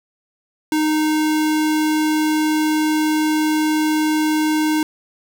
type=tone; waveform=square; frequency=308.8 Hz; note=D#4; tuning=13 cents flat; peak=-16 dBFS; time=0.72-4.83 s; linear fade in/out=2 ms; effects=8-bit